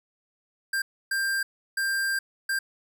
square tone bursts at uneven times, 1588 Hz, G6, 22 cents sharp, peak -25 dBFS, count 4, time 0.73-0.82 / 1.11-1.43 / 1.77-2.19 / 2.49-2.59 s, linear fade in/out 5 ms, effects none

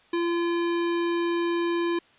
square tone, 342 Hz, F4, 36 cents flat, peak -24 dBFS, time 0.13-1.99 s, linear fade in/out 5 ms, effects white hiss -58 dBFS RMS until 2.18 s + resampled to 8000 Hz

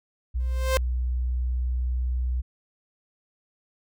sine tone with pitch glide, 61.74 to 62.24 Hz, B1 to B1, 0 to +14 cents, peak -23 dBFS, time 0.34-2.42 s, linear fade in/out 20 ms, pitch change +14 cents, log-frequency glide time 0.73-2.2 s
sawtooth tone with exponential growth, 523.3 Hz, C5, in tune, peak -15 dBFS, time 0.4-0.77 s, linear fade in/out 0 ms, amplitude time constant 80 ms
effects none

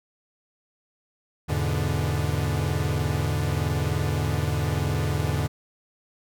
45% pulse chord, E dominant seventh, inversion none, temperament equal with one note detuned, 82.88 / 103.83 / 123.47 / 146.83 Hz, E2 / G#2 / B2 / D3, +10 / 0 / 0 / 0 cents, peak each -28 / -29 / -32 / -27 dBFS, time 1.48-5.48 s, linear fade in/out 20 ms, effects none

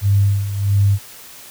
sine tone with tremolo, 100 Hz, G2, 35 cents sharp, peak -10 dBFS, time 0.01-0.99 s, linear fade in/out 50 ms, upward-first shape sine, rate 1.5 Hz, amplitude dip 70%, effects white hiss -39 dBFS RMS until 1.5 s

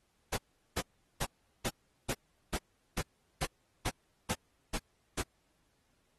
pink noise bursts, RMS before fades -34 dBFS, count 12, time 0.32-5.222 s, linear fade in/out 10 ms, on 51 ms, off 390 ms, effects pink hiss -75 dBFS RMS until 6.18 s + AAC 32 kbps

